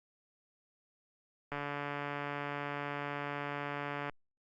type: click train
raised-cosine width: 0.5 ms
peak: -23 dBFS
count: 372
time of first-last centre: 1.52-4.096 s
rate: 144 Hz
effects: Opus 48 kbps